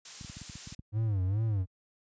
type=noise; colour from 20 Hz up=blue; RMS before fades=-40 dBFS; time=0.05-0.75 s; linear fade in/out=5 ms
type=clicks; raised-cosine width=5 ms; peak=-31 dBFS; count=10; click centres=0.211 / 0.247 / 0.298 / 0.369 / 0.416 / 0.497 / 0.555 / 0.673 / 0.724 / 0.793 s
type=tone with vibrato; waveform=triangle; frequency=101.8 Hz; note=G#2; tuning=34 cents flat; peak=-24 dBFS; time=0.92-1.66 s; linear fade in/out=50 ms; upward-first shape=sine; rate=2.4 Hz; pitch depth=180 cents each way
effects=high-pass 60 Hz 12 dB/octave + resampled to 16000 Hz